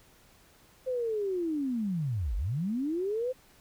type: linear two-way sweep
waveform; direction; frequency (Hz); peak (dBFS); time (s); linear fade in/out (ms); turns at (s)
sine; down then up; 523.3 to 43.45 to 523.3; -28; 0.86-3.33; 20; 2.36
effects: pink hiss -60 dBFS RMS until 3.6 s